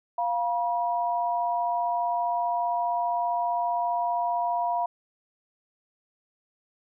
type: tone pair together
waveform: sine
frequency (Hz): 698.5 / 963.3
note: F5 / B5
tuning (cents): 0 / -43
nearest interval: tritone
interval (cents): 557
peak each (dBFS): -26 / -27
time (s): 0.18-4.86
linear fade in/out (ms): 5
effects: none